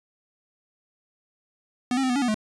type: tone with pitch steps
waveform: square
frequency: 247.7 / 268.9 / 258.4 / 245.4 / 282.1 / 245.8 / 214.6 Hz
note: B3 / C4 / C4 / B3 / C#4 / B3 / A3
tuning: +5 / +47 / -21 / -11 / +30 / -8 / -43 cents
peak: -22 dBFS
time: 1.91-2.344 s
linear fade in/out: 2 ms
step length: 62 ms
effects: resampled to 22050 Hz